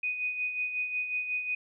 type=tone with tremolo; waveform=sine; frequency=2489 Hz; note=D#7; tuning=in tune; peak=-27 dBFS; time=0.03-1.55 s; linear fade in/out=5 ms; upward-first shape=sine; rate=5.5 Hz; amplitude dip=55%; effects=none